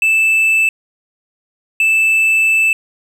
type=tone pair in turn; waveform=triangle; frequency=2637 / 2637 Hz; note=E7 / E7; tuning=0 / 0 cents; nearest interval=unison; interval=0 cents; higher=neither; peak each=-8 dBFS; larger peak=neither; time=0.02-0.69 / 1.8-2.73 s; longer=second; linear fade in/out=2 ms; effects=none